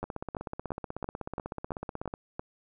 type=two click trains; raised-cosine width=1 ms; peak=-21 / -20 dBFS; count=35 / 8; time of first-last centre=0.04-2.139 / 0.03-2.395 s; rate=16.2 / 2.96 Hz; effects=none